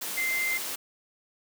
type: tone in noise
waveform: sine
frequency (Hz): 2084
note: C7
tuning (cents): -7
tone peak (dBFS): -26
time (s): 0.17-0.58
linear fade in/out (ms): 10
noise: white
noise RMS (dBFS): -34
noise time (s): 0.01-0.76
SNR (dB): +5
effects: high-pass 200 Hz 12 dB/octave